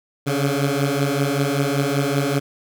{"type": "beating tone pair", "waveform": "15% pulse", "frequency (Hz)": [137.9, 143.1], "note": ["C#3", "D3"], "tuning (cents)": [-9, -45], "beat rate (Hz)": 5.2, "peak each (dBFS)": -15, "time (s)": [0.26, 2.4], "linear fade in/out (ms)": 20, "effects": []}